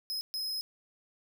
45% pulse tone bursts at uneven times, 5110 Hz, D#8, 45 cents sharp, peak -33 dBFS, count 2, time 0.1-0.21 / 0.34-0.61 s, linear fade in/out 0 ms, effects none

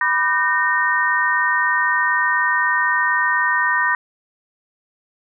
sine tone cluster, 986 / 1194 / 1533 / 1842 Hz, B5 / D6 / G6 / A#6, -3 / +28 / -39 / -21 cents, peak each -21 / -24 / -22 / -18 dBFS, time 0.01-3.95 s, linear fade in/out 2 ms, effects none

